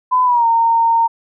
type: tone with pitch glide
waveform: sine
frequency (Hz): 1008 to 919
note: B5 to A#5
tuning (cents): +35 to -25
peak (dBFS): -10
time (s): 0.11-1.08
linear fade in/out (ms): 20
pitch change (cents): -160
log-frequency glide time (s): 0.24-0.46
effects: none